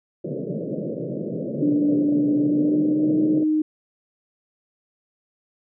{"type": "band-pass noise", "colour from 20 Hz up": "pink", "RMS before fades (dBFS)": -28, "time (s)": [0.24, 3.44], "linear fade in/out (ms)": 10, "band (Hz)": [130, 600], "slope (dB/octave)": 96}
{"type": "tone with pitch glide", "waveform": "sine", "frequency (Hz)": [293.7, 308.7], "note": ["D4", "D#4"], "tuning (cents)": [0, -14], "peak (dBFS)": -17, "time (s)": [1.62, 3.62], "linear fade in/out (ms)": 5, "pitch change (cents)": 86, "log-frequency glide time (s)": [2.39, 3.16]}
{"effects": []}